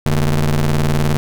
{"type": "ring-modulated tone", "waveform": "35% pulse", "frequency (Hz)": 77.78, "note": "D#2", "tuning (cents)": 0, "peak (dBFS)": -8, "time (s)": [0.06, 1.17], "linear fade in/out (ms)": 0, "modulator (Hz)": 68.1, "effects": []}